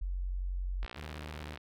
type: tone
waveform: sine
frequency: 45.63 Hz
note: F#1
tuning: 23 cents flat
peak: -32 dBFS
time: 0.01-0.86 s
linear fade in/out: 10 ms
type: click train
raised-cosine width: 0.3 ms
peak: -28 dBFS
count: 46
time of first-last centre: 0.83-1.574 s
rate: 60.5 Hz
type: tone with vibrato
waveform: sawtooth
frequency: 76.5 Hz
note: D#2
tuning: 29 cents flat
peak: -38 dBFS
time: 0.94-1.58 s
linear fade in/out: 50 ms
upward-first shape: square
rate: 9.3 Hz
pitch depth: 18 cents each way
effects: none